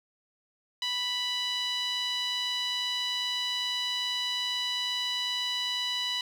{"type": "tone with band-pass filter", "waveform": "sawtooth", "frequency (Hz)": 987.8, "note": "B5", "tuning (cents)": 0, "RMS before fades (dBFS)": -31, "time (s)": [0.82, 6.21], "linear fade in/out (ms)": 2, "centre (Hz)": 3500, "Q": 5.2, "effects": ["9-bit"]}